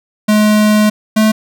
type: tone pair in turn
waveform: square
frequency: 212.1 / 216.7 Hz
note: G#3 / A3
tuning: +37 / -26 cents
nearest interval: unison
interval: 37 cents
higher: second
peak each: -8 dBFS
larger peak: neither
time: 0.28-0.9 / 1.16-1.32 s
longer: first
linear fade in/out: 10 ms
effects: none